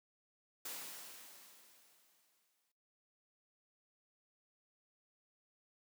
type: noise with exponential decay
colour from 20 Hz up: white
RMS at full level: -44 dBFS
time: 0.65-2.72 s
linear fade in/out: 5 ms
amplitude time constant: 450 ms
effects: noise-tail reverb RT60 0.3 s tail -17 dB re dry + high-pass 200 Hz 12 dB/octave